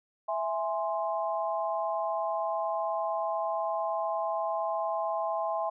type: chord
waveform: sine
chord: E augmented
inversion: none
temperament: equal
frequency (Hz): 659.3 / 830.6 / 1046.5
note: E5 / G#5 / B#5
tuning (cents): 0 / 0 / 0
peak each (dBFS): -31 / -33 / -34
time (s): 0.28-5.7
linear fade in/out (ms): 10
effects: none